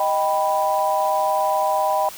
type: chord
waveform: sine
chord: Eb augmented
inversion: none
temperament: equal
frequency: 622.3 / 784 / 987.8 Hz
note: Eb5 / G5 / B5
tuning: 0 / 0 / 0 cents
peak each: -22 / -21 / -22 dBFS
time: 0-2.09 s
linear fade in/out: 2 ms
effects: white hiss -38 dBFS RMS until 2.17 s